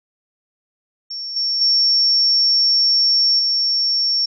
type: tone with level steps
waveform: sine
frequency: 5470 Hz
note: F8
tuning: 37 cents flat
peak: -25 / -17 / -12 / -15 dBFS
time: 1.1-4.26 s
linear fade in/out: 10 ms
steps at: 1.36 / 1.61 / 3.39 s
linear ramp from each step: 5 ms
effects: none